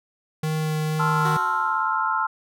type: tone with vibrato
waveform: square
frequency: 155.56 Hz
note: D#3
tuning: in tune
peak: -23 dBFS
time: 0.43-1.37 s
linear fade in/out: 5 ms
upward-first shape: sine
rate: 2 Hz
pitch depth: 9 cents each way
type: chord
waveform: sine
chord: F major seventh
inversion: first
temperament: equal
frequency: 880 / 1046.5 / 1318.5 / 1396.9 Hz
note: A5 / C6 / E6 / F6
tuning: 0 / 0 / 0 / 0 cents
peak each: -26 dBFS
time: 0.99-2.27 s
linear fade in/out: 10 ms
type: tone with exponential decay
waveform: 15% pulse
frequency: 370 Hz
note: F#4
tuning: in tune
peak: -21 dBFS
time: 1.25-2.17 s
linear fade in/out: 2 ms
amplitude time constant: 200 ms
effects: none